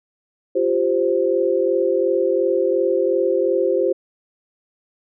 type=chord; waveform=sine; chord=F suspended second; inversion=none; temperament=equal; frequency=349.2 / 392 / 523.3 Hz; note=F4 / G4 / C5; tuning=0 / 0 / 0 cents; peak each=-21 / -20 / -19 dBFS; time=0.55-3.93 s; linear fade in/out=10 ms; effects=none